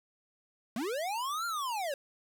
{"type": "linear two-way sweep", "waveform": "square", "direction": "up then down", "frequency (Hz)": [203.5, 1412, 530], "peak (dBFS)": -33, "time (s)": [0.76, 1.94], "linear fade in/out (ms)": 2, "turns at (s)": 1.46, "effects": ["10-bit"]}